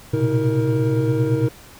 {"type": "tone cluster", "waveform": "triangle", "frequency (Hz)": [115.8, 124.2, 133.3, 318.2, 466.7], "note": ["A#2", "B2", "C3", "D#4", "A#4"], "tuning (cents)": [-11, 10, 33, 39, 2], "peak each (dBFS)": -21, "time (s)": [0.13, 1.49], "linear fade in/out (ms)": 10, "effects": ["pink hiss -44 dBFS RMS until 1.79 s"]}